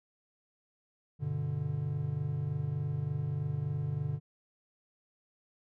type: chord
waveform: triangle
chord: G major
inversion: none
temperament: equal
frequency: 98 / 123.47 / 146.83 Hz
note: G2 / B2 / D3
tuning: 0 / 0 / 0 cents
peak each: -37 / -35 / -31 dBFS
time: 1.19-4.2 s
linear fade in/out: 50 ms
effects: none